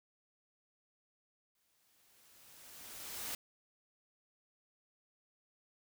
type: noise with exponential growth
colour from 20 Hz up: white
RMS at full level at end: -40 dBFS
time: 1.55-3.35 s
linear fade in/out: 2 ms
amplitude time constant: 390 ms
effects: none